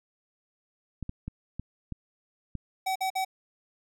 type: clicks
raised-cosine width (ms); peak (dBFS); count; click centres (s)
5; -22; 6; 1.027 / 1.094 / 1.28 / 1.596 / 1.923 / 2.553
type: tone bursts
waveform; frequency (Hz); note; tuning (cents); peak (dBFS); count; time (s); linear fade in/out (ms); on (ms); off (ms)
square; 760; F#5; +46; -27; 3; 2.86-3.249; 10; 97; 49
effects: none